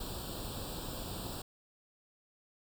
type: noise with comb filter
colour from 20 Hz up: pink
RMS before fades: -41 dBFS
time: 0-1.42 s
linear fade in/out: 5 ms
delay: 0.24 ms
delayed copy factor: +0.9
effects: none